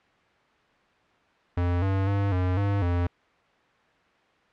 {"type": "tone with pitch steps", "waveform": "square", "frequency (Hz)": [88, 96.7, 99.9, 91.3, 100.4, 87.6], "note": ["F2", "G2", "G2", "F#2", "G2", "F2"], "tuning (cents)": [14, -23, 33, -23, 42, 6], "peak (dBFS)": -23, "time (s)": [1.57, 3.07], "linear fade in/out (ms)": 5, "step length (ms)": 250, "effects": ["white hiss -61 dBFS RMS until 4.52 s", "low-pass 2000 Hz 12 dB/octave"]}